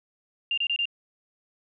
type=tone bursts; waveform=sine; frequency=2794 Hz; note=F7; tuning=in tune; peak=-23 dBFS; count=4; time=0.51-0.855 s; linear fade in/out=2 ms; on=66 ms; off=27 ms; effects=none